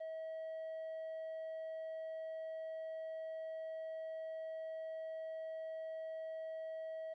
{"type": "tone with quantisation", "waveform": "triangle", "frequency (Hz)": 642, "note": "E5", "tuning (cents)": -46, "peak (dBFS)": -40, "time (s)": [0, 7.14], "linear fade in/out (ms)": 10, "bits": 11, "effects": ["low-pass 3000 Hz 12 dB/octave"]}